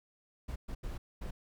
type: noise bursts at uneven times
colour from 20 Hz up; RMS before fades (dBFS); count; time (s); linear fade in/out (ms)
brown; -39; 4; 0.48-0.56 / 0.68-0.75 / 0.83-0.98 / 1.21-1.31; 10
effects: none